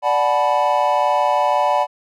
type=chord; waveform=triangle; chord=B minor seventh; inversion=first; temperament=equal with one note detuned; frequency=587.3 / 740 / 861.9 / 987.8 Hz; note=D5 / F#5 / A5 / B5; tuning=0 / 0 / -36 / 0 cents; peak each=-18 dBFS; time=0.02-1.87 s; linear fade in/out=50 ms; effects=none